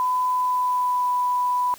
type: tone with pitch glide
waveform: sine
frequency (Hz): 1004 to 990.7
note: B5 to B5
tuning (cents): +28 to +5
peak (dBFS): -19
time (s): 0-1.74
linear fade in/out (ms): 0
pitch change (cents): -23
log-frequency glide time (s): 0.27-1.11
effects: white hiss -46 dBFS RMS until 1.78 s